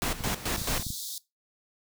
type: noise with tremolo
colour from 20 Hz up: pink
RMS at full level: -29 dBFS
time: 0.02-0.83 s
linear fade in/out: 0 ms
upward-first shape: square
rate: 4.6 Hz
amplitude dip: 75%
type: clicks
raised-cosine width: 5 ms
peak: -24 dBFS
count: 8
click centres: 0.207 / 0.271 / 0.463 / 0.582 / 0.617 / 0.797 / 0.867 / 0.904 s
type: high-pass noise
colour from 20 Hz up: pink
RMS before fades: -37 dBFS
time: 0.57-1.18 s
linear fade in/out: 0 ms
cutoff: 3500 Hz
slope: 96 dB/octave
effects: noise-tail reverb RT60 0.2 s tail -19 dB re dry